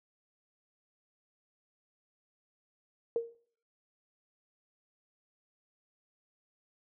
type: tone with exponential decay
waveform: sine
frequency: 464.5 Hz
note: A#4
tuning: 6 cents flat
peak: -24 dBFS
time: 3.16-3.35 s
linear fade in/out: 1 ms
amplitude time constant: 40 ms
effects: noise-tail reverb RT60 0.5 s tail -18 dB re dry